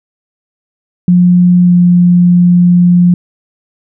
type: tone with pitch glide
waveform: sine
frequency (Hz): 178 to 176.46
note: F3 to F3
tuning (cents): +33 to +18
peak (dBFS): -3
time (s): 1.08-3.14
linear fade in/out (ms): 2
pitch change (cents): -15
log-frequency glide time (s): 1.63-1.73
effects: none